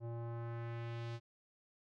square tone with low-pass filter sweep, 116.9 Hz, A#2, 5 cents sharp, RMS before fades -43 dBFS, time 0-1.2 s, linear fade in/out 50 ms, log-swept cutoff 640 to 4800 Hz, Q 1.2, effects none

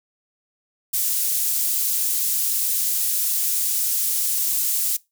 pink high-pass noise, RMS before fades -22 dBFS, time 0.93-4.97 s, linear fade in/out 10 ms, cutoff 9700 Hz, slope 12 dB/octave, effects noise-tail reverb RT60 0.2 s tail -21 dB re dry

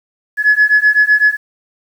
sine beating tone pair, 1697 / 1704.9 Hz, G#6 / G#6, +37 / +45 cents, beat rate 7.9 Hz, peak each -10 dBFS, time 0.37-1.37 s, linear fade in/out 50 ms, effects tanh soft clip ceiling -2 dBFS + 7-bit

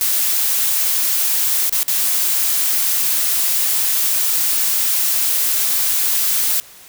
blue noise with dropouts, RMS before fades -17 dBFS, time 0.01-6.6 s, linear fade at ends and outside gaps 0 ms, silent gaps 1.695-1.725 / 1.831-1.881 s, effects white hiss -42 dBFS RMS until 6.88 s

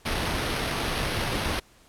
pink noise with sample-and-hold, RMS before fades -28 dBFS, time 0.05-1.6 s, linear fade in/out 10 ms, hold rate 7350 Hz, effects pink hiss -57 dBFS RMS until 1.88 s + low-pass 12000 Hz 12 dB/octave

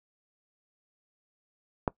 click, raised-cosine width 1 ms, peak -11 dBFS, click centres 1.878 s, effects noise-tail reverb RT60 0.1 s tail -22 dB re dry

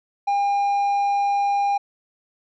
triangle tone, 805 Hz, G5, 46 cents sharp, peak -16 dBFS, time 0.27-1.78 s, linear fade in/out 10 ms, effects resampled to 16000 Hz

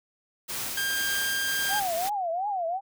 white noise with tremolo, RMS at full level -32 dBFS, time 0.48-2.1 s, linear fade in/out 20 ms, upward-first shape triangle, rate 1.9 Hz, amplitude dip 35%
sawtooth tone, 1600 Hz, G6, 35 cents sharp, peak -23 dBFS, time 0.77-1.8 s, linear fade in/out 5 ms
sine tone with vibrato, 741 Hz, F#5, 2 cents sharp, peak -26 dBFS, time 1.68-2.81 s, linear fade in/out 50 ms, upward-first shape triangle, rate 2.8 Hz, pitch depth 240 cents each way
effects none

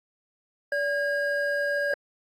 triangle tone pair together, 575.6 / 1628 Hz, D5 / G#6, -35 / -35 cents, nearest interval octave + tritone, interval 1800 cents, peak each -25 dBFS, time 0.72-1.94 s, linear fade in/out 2 ms, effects AAC 48 kbps

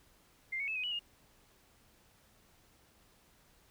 sine tone with pitch steps, 2098 / 2221 / 2606 / 2508 / 2943 / 2844 Hz, C7 / C#7 / E7 / D#7 / F#7 / F7, +4 / +3 / -20 / +13 / -10 / +31 cents, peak -34 dBFS, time 0.52-0.994 s, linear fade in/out 10 ms, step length 79 ms, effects pink hiss -66 dBFS RMS until 3.7 s

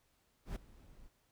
brown noise with ADSR envelope, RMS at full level -37 dBFS, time 0.45-1.09 s, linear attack 110 ms, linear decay 6 ms, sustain -21 dB, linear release 25 ms, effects pink hiss -75 dBFS RMS until 1.31 s

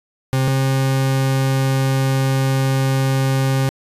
40% pulse tone pair in turn, 132.3 / 133.99 Hz, C3 / C3, +20 / +42 cents, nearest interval unison, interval 22 cents, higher second, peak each -14 dBFS, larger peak neither, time 0.33-0.48 / 0.48-3.69 s, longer second, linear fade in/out 0 ms, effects resampled to 32000 Hz

